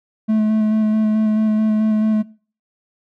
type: tone with vibrato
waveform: triangle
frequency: 216.2 Hz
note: A3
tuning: 30 cents flat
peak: -11 dBFS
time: 0.28-2.23 s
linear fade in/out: 20 ms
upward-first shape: square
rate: 4.6 Hz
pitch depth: 12 cents each way
effects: noise-tail reverb RT60 0.4 s tail -21 dB re dry